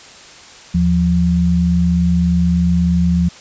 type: tone pair together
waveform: sine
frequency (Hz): 77.8 / 174.53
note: D#2 / F3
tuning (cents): 0 / -1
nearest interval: octave + major second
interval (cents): 1399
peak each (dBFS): -17 / -12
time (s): 0.74-3.29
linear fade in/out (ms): 10
effects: white hiss -39 dBFS RMS until 3.4 s + resampled to 16000 Hz